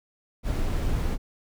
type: noise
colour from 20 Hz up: brown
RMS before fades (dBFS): -25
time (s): 0.43-1.18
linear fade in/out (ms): 50
effects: none